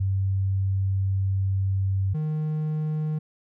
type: tone pair in turn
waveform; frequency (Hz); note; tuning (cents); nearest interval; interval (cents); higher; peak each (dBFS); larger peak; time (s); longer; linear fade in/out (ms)
sine / triangle; 96.5 / 154.25; G2 / D#3; -27 / -15; minor sixth; 812; second; -21 / -22; first; 0-2.14 / 2.14-3.19; first; 10
effects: none